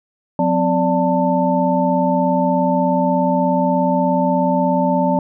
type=tone cluster; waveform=sine; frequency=181.3 / 258 / 584 / 890 Hz; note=F#3 / C4 / D5 / A5; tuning=-35 / -24 / -10 / +20 cents; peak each=-19 dBFS; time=0.39-5.19 s; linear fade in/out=2 ms; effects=none